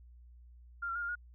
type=tone with pitch steps; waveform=sine; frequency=1397 / 1363 / 1423 / 1399 / 1439 Hz; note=F6 / F6 / F6 / F6 / F#6; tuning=0 / -43 / +32 / +3 / -49 cents; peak=-34 dBFS; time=0.82-1.155 s; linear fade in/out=10 ms; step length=67 ms; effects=added 60 Hz sine -53 dBFS peak until 1.34 s